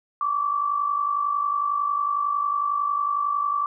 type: tone pair together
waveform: sine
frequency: 1111 / 1162 Hz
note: C#6 / D6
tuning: +4 / -19 cents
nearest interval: minor second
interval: 77 cents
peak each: -28 / -22 dBFS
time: 0.21-3.66 s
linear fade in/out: 2 ms
effects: none